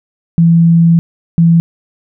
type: tone bursts at uneven times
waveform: sine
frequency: 167.3 Hz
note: E3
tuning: 26 cents sharp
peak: -4 dBFS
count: 2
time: 0.38-0.99 / 1.38-1.6 s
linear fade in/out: 0 ms
effects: none